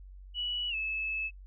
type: tone with pitch glide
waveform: sine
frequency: 2941 to 2605 Hz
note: F#7 to E7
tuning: -11 to -21 cents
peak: -31 dBFS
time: 0.34-1.31 s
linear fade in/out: 50 ms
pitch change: -210 cents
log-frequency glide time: 0.69-0.75 s
effects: noise-tail reverb RT60 0.1 s tail -21 dB re dry + added 47 Hz sine -46 dBFS peak until 1.46 s